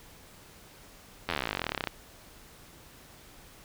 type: slowing click train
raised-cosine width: 0.3 ms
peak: -13 dBFS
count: 30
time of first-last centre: 1.29-1.873 s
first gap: 11 ms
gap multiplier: 1.04
effects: pink hiss -53 dBFS RMS until 3.64 s